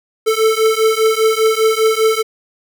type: beating tone pair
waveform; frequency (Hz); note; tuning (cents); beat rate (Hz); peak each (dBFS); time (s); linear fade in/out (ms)
square; 438.8 / 443.8; A4 / A4; -5 / +15; 5; -15; 0.26-2.23; 20
effects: none